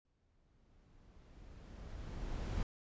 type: noise with exponential growth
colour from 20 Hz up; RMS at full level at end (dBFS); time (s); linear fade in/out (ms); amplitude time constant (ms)
brown; -37; 0.05-2.63; 1; 560
effects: resampled to 16000 Hz